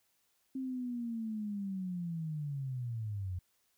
sine linear sweep, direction down, 266.5 to 87.31 Hz, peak -35 dBFS, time 0.55-3.39 s, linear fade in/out 5 ms, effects white hiss -75 dBFS RMS until 3.77 s

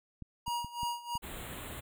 clicks, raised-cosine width 5 ms, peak -31 dBFS, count 5, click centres 0.223 / 0.48 / 0.646 / 0.832 / 1.154 s
square tone with tremolo, 952 Hz, A#5, 36 cents sharp, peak -32 dBFS, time 0.46-1.18 s, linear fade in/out 10 ms, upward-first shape sine, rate 3.1 Hz, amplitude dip 85%
pink band-stop noise, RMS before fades -43 dBFS, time 1.22-1.81 s, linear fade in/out 20 ms, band 4000 to 7200 Hz, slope 96 dB/octave
effects none

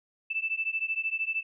sine beating tone pair, 2637 / 2650 Hz, E7 / E7, 0 / +9 cents, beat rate 13 Hz, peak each -31 dBFS, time 0.3-1.43 s, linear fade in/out 10 ms, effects none

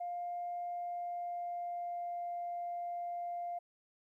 sine tone with pitch glide, 703 to 698.5 Hz, F5 to F5, +11 to 0 cents, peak -36 dBFS, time 0-3.59 s, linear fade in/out 10 ms, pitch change -11 cents, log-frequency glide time 0.6-2.28 s, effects tanh soft clip ceiling -32 dBFS + 13-bit

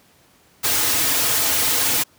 white noise with comb filter, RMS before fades -19 dBFS, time 0.63-2.04 s, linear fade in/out 20 ms, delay 5.2 ms, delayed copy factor -0.9, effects pink hiss -55 dBFS RMS until 2.18 s + high-pass 80 Hz 12 dB/octave

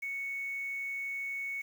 sine tone with quantisation, 2217 Hz, C#7, in tune, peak -34 dBFS, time 0.02-1.62 s, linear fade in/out 10 ms, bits 9, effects none

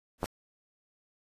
pink noise with exponential growth, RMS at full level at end -34 dBFS, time 0.18-0.26 s, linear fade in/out 1 ms, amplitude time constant 17 ms
clicks, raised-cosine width 1 ms, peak -16 / -18 dBFS, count 2, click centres 0.231 / 0.242 s
effects resampled to 32000 Hz

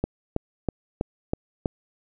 click train, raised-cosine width 2 ms, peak -10 dBFS, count 6, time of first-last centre 0.04-1.658 s, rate 3.09 Hz, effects none

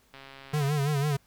click train, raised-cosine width 0.3 ms, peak -30 dBFS, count 77, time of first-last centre 0.14-0.699 s, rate 136 Hz
square tone with vibrato, 144.6 Hz, D3, 27 cents flat, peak -25 dBFS, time 0.53-1.17 s, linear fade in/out 10 ms, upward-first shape sine, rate 6 Hz, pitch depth 88 cents each way
effects pink hiss -64 dBFS RMS until 1.26 s

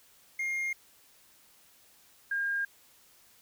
triangle / sine tone pair in turn, 2127 / 1612.9 Hz, C7 / G6, +28 / +49 cents, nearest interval perfect fourth, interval 479 cents, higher first, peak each -28 dBFS, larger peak neither, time 0.39-0.73 / 2.31-2.65 s, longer neither, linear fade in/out 5 ms, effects white hiss -61 dBFS RMS until 3.41 s

